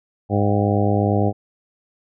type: harmonic tone with a mistuned harmonic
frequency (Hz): 102.6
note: G#2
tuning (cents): -21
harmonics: 1 / 2 / 3 / 4 / 5 / 6 / 7 / 8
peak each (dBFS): -19 / -22 / -24 / -25 / -26 / -27 / -27 / -28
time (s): 0.29-1.33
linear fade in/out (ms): 50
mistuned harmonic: 8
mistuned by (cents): -73
effects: none